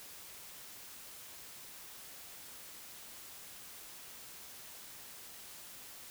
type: silence
effects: white hiss -51 dBFS RMS until 6.1 s